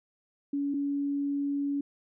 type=tone pair in turn; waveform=sine; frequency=283 / 283 Hz; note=C#4 / C#4; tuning=+36 / +36 cents; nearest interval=unison; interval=0 cents; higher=neither; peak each=-27 dBFS; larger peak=neither; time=0.53-0.74 / 0.74-1.81 s; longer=second; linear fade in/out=5 ms; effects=none